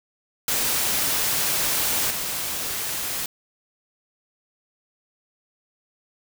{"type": "noise with level steps", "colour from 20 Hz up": "white", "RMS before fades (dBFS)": [-23, -28], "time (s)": [0.48, 3.26], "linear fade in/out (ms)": 2, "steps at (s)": 2.1, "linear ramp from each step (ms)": 10, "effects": []}